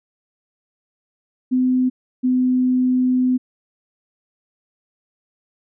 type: tone pair in turn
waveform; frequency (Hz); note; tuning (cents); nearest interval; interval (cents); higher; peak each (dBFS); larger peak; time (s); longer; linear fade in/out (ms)
sine; 254.7 / 253.6; C4 / B3; -46 / +46; unison; 8; first; -14; neither; 1.51-1.9 / 2.23-3.38; second; 20
effects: none